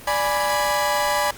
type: chord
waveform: 30% pulse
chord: G# diminished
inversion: second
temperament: equal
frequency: 587.3 / 830.6 / 987.8 Hz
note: D5 / G#5 / B5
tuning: 0 / 0 / 0 cents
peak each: -21 dBFS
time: 0.07-1.31 s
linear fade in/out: 5 ms
effects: pink hiss -40 dBFS RMS until 1.37 s + Opus 32 kbps